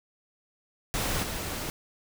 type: noise with level steps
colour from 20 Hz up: pink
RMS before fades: -29 / -34 dBFS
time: 0.94-1.7 s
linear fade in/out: 0 ms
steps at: 1.22 s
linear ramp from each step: 20 ms
effects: none